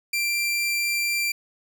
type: tone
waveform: sawtooth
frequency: 2362 Hz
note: D7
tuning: 9 cents sharp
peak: -19 dBFS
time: 0.13-1.32 s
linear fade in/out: 5 ms
effects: none